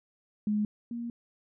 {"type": "tone pair in turn", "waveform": "sine", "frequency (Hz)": [210, 235.7], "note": ["G#3", "A#3"], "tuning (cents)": [19, 19], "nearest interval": "major second", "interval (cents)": 200, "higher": "second", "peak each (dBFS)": [-25, -33], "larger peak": "first", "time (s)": [[0.47, 0.65], [0.91, 1.1]], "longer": "second", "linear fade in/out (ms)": 2, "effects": []}